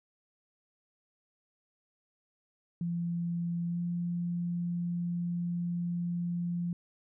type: tone with pitch glide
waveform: sine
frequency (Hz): 171.3 to 173.49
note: F3 to F3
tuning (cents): -33 to -11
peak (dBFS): -30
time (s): 2.81-6.73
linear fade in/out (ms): 2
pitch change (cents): +22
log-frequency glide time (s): 3.67-3.8
effects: none